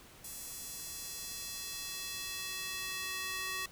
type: tone with high-pass filter sweep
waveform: square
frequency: 376.3 Hz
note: F#4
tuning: 29 cents sharp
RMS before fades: -41 dBFS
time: 0.24-3.66 s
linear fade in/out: 5 ms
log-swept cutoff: 8000 to 1700 Hz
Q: 0.92
effects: pink hiss -56 dBFS RMS until 3.71 s